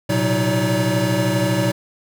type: tone cluster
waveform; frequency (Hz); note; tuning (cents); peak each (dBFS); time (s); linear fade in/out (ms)
square; 115.5 / 128.1 / 185 / 315.9 / 573; A#2 / C3 / F#3 / D#4 / D5; -16 / -36 / 0 / +26 / -43; -24; 0.09-1.72; 10
effects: none